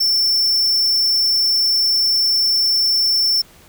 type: tone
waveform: square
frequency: 5390 Hz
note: E8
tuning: 38 cents sharp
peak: -14 dBFS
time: 0-3.42 s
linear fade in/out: 10 ms
effects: pink hiss -47 dBFS RMS until 3.68 s